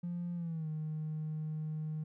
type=tone with pitch glide; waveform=triangle; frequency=174.1 to 155.11 Hz; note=F3 to D#3; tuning=-5 to -5 cents; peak=-32 dBFS; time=0.03-2.04 s; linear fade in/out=10 ms; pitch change=-200 cents; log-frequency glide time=0.35-0.68 s; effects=tanh soft clip ceiling -32 dBFS